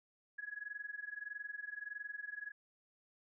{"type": "tone with amplitude modulation", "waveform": "sine", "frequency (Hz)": 1677, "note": "G#6", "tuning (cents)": 16, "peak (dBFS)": -39, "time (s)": [0.38, 2.52], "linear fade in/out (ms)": 10, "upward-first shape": "sine", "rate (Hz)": 21.6, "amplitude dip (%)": 90, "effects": []}